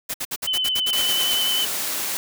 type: noise bursts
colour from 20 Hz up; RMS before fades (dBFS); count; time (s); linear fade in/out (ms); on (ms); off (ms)
white; -27; 12; 0.09-1.352; 10; 52; 58
type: tone with vibrato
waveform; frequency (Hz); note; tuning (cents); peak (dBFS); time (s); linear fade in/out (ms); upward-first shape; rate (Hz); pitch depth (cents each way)
sine; 3028; F#7; +39; -20; 0.47-1.65; 5; sine; 10; 25
type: high-pass noise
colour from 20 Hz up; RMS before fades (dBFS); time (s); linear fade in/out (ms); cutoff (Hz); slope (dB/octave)
white; -26; 0.93-2.17; 0; 190; 12
effects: none